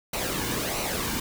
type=noise with flanger; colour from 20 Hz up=pink; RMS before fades=-29 dBFS; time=0.13-1.2 s; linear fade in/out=5 ms; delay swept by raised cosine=0.58 to 1.57 ms; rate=1.5 Hz; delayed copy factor=-0.55; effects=none